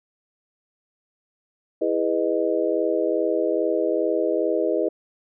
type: chord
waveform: sine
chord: E major seventh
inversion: none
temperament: just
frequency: 329.6 / 412 / 494.4 / 618.1 Hz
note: E4 / G#4 / B4 / D#5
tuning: 0 / -14 / +2 / -12 cents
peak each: -25 dBFS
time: 1.81-4.89 s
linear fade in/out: 10 ms
effects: none